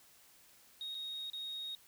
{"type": "tone with dropouts", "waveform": "sine", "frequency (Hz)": 3746, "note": "A#7", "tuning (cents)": 8, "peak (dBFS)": -38, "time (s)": [0.81, 1.75], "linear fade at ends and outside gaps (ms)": 1, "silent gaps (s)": [[0.946, 0.95], [1.3, 1.333]], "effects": ["tanh soft clip ceiling -37 dBFS", "white hiss -63 dBFS RMS until 1.87 s"]}